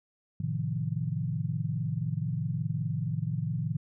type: chord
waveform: sine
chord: F dominant seventh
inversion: first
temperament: equal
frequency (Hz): 110 / 130.81 / 155.56 / 174.61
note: A2 / C3 / Eb3 / F3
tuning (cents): 0 / 0 / 0 / 0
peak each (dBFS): -34 / -34 / -32 / -37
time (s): 0.4-3.77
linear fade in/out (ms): 5
effects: none